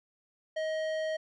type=tone with tanh clipping; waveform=sine; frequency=630 Hz; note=D#5; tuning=21 cents sharp; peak=-32 dBFS; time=0.56-1.17 s; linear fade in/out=10 ms; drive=14 dB; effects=none